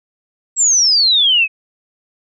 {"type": "exponential sweep", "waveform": "sine", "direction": "down", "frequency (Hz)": [7750, 2503], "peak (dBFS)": -9, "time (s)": [0.56, 1.48], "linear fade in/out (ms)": 50, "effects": []}